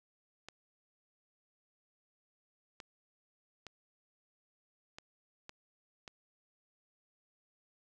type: clicks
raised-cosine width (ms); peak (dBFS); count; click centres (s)
0.2; -29; 6; 0.486 / 2.802 / 3.667 / 4.985 / 5.494 / 6.078
effects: none